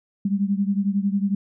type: beating tone pair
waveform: sine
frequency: 196 / 207 Hz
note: G3 / G#3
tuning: 0 / -5 cents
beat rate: 11 Hz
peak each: -21 / -24 dBFS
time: 0.25-1.35 s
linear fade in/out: 5 ms
effects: none